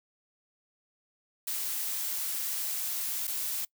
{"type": "noise with dropouts", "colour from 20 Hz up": "blue", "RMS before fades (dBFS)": -33, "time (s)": [1.47, 3.65], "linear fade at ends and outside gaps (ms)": 5, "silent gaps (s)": [3.272, 3.276], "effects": ["noise-tail reverb RT60 0.1 s tail -24 dB re dry"]}